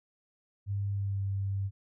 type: tone with pitch glide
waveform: sine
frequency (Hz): 100 to 98.17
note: G2 to G2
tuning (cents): +35 to +3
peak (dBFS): -29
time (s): 0.66-1.71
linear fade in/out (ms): 50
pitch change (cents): -32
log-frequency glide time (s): 0.92-1.22
effects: none